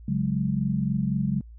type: chord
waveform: sine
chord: C# suspended fourth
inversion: none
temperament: equal with one note detuned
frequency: 138.59 / 183.72 / 207.7 Hz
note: C#3 / F#3 / G#3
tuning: 0 / -12 / 0 cents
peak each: -27 dBFS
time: 0.08-1.41 s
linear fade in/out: 5 ms
effects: added 57 Hz sine -42 dBFS peak until 1.58 s